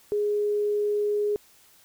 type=tone; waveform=sine; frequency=415.3 Hz; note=G#4; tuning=in tune; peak=-22 dBFS; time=0.12-1.36 s; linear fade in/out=0 ms; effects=white hiss -57 dBFS RMS until 1.84 s